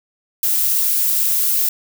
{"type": "noise", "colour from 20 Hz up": "violet", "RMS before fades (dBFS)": -17, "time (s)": [0.43, 1.69], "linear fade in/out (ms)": 2, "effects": []}